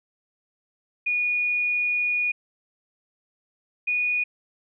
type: tone pair in turn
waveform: sine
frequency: 2452 / 2462 Hz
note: D#7 / D#7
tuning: -26 / -19 cents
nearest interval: unison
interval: 7 cents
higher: second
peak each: -21 dBFS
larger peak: neither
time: 1.06-2.32 / 3.87-4.24 s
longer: first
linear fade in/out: 10 ms
effects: none